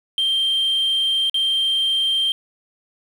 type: tone with dropouts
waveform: sine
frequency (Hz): 3164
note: G7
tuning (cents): +15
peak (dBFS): -15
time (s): 0.18-2.32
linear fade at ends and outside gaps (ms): 1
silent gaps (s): 1.297-1.343
effects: tanh soft clip ceiling -14 dBFS + 7-bit